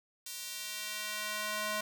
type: tone with high-pass filter sweep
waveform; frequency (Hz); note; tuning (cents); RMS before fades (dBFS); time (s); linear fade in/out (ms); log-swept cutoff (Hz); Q
square; 211.4; G#3; +31; -38; 0.26-1.81; 5; 5000 to 780; 0.72
effects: none